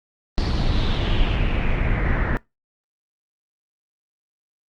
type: noise with low-pass filter sweep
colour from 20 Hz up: brown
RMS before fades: -20 dBFS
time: 0.38-2.37 s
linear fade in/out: 0 ms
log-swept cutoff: 4700 to 1700 Hz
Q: 4.5
effects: noise-tail reverb RT60 0.2 s tail -23 dB re dry + Opus 24 kbps